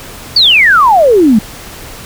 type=exponential sweep; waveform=sine; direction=down; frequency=4699 to 201.9 Hz; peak=-3 dBFS; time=0.36-1.39 s; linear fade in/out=5 ms; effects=pink hiss -29 dBFS RMS until 2.05 s